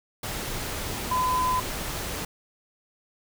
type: tone in noise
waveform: sine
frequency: 1012 Hz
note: B5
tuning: 42 cents sharp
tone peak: -22 dBFS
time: 1.11-1.6 s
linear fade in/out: 5 ms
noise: pink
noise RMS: -32 dBFS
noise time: 0.23-2.25 s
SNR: +7 dB
effects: none